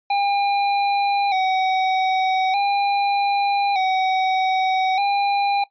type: tone with vibrato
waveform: square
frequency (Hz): 779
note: G5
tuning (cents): -11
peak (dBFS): -18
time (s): 0.1-5.64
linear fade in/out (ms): 5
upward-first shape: square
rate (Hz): 0.41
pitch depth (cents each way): 55
effects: noise-tail reverb RT60 0.1 s tail -18 dB re dry + resampled to 11025 Hz